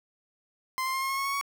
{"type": "tone with pitch steps", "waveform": "30% pulse", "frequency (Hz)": [1040, 1050.9, 1061.9, 1073, 1084.2, 1095.5, 1106.9, 1118.5], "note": ["C6", "C6", "C6", "C6", "C#6", "C#6", "C#6", "C#6"], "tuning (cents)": [-11, 7, 25, 43, -39, -21, -3, 15], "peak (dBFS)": -25, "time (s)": [0.78, 1.412], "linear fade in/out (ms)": 0, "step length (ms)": 79, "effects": []}